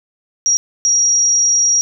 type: tone bursts at uneven times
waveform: sine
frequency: 5690 Hz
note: F8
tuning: 31 cents sharp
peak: -10 dBFS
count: 2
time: 0.46-0.57 / 0.85-1.81 s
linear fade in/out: 0 ms
effects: none